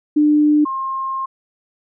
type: tone pair in turn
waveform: sine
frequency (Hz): 299 / 1065.5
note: D4 / C6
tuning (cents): +31 / +31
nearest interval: octave + minor seventh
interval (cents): 2200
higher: second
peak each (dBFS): -10 / -20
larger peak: first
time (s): 0.16-0.65 / 0.65-1.26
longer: second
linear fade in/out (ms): 10
effects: none